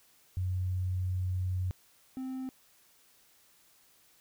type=tone pair in turn; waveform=sine / triangle; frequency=91.9 / 260.6 Hz; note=F#2 / C4; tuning=-11 / -7 cents; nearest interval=octave + tritone; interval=1804 cents; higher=second; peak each=-29 / -33 dBFS; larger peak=first; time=0.37-1.71 / 2.17-2.49 s; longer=first; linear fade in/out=0 ms; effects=white hiss -64 dBFS RMS until 4.2 s